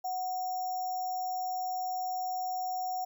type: tone with sample-and-hold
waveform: sine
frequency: 740 Hz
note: F#5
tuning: in tune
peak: -31 dBFS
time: 0.04-3.05 s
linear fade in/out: 10 ms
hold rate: 6300 Hz
effects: none